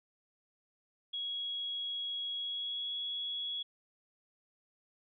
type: tone with pitch glide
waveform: sine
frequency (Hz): 3322 to 3353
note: G#7 to G#7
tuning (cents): 0 to +16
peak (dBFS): -35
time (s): 1.13-3.63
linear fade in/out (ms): 10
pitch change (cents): +16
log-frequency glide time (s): 2.35-2.95
effects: none